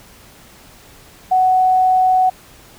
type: tone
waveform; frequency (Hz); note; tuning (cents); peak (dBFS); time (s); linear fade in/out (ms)
sine; 744; F#5; +9; -10; 1.31-2.3; 10
effects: pink hiss -44 dBFS RMS until 2.78 s